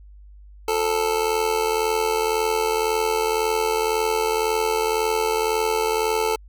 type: tone with amplitude modulation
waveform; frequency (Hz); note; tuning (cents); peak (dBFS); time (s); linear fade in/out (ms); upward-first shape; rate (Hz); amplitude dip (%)
25% pulse; 440; A4; 0; -13; 0.68-6.36; 5; sine; 81.9; 65
effects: added 50 Hz sine -42 dBFS peak until 6.48 s